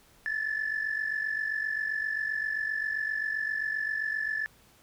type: tone pair together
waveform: sine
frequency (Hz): 1729.4 / 1777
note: A6 / A6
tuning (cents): -30 / +17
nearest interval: unison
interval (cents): 47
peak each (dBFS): -29 / -32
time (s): 0.26-4.46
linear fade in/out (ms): 0
effects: tanh soft clip ceiling -23 dBFS + pink hiss -60 dBFS RMS until 4.82 s